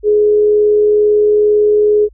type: tone with amplitude modulation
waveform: sine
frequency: 420 Hz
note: G#4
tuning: 19 cents sharp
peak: -6 dBFS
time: 0.03-2.09 s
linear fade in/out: 50 ms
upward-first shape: sine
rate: 82.2 Hz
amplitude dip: 25%
effects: added 50 Hz sine -40 dBFS peak until 2.13 s